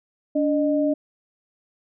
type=tone pair together; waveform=sine; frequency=288.8 / 611.9 Hz; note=D4 / D#5; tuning=-29 / -29 cents; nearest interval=octave + minor second; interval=1300 cents; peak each=-20 / -22 dBFS; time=0.35-0.94 s; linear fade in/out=10 ms; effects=none